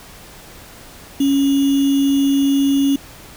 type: tone with sample-and-hold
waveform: sine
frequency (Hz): 277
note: C#4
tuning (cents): -1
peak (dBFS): -12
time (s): 1.2-2.96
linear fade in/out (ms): 5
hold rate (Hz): 3150
effects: pink hiss -40 dBFS RMS until 3.36 s